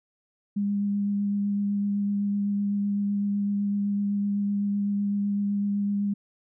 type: tone with vibrato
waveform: sine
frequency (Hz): 202.4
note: G#3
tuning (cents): -44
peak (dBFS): -23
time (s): 0.56-6.14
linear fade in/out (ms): 10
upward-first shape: sine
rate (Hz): 7.9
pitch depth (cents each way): 11
effects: none